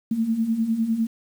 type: beating tone pair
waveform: sine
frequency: 218.6 / 228.5 Hz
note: A3 / A#3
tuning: -11 / -34 cents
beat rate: 9.9 Hz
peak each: -27 / -21 dBFS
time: 0.11-1.07 s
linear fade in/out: 5 ms
effects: 8-bit